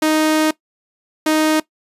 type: tone pair in turn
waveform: sawtooth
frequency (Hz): 311.1 / 311.1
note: D#4 / D#4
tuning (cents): 0 / 0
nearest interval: unison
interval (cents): 0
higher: neither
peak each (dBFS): -9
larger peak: neither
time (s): 0.02-0.51 / 1.26-1.6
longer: first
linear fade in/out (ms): 5
effects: noise-tail reverb RT60 0.1 s tail -19 dB re dry + resampled to 32000 Hz